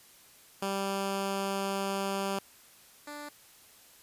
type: tone pair in turn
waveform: 10% pulse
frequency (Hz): 196 / 293.7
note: G3 / D4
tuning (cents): 0 / 0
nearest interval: perfect fifth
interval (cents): 700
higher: second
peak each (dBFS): -22 / -32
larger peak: first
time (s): 0.62-2.39 / 3.07-3.29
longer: first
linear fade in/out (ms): 5
effects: white hiss -57 dBFS RMS until 4.02 s + resampled to 32000 Hz